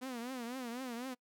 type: tone with vibrato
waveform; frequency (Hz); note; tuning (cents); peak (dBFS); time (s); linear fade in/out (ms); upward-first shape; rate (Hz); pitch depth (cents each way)
sawtooth; 246.9; B3; 0; -36; 0.01-1.15; 20; triangle; 4; 150
effects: noise-tail reverb RT60 0.1 s tail -25 dB re dry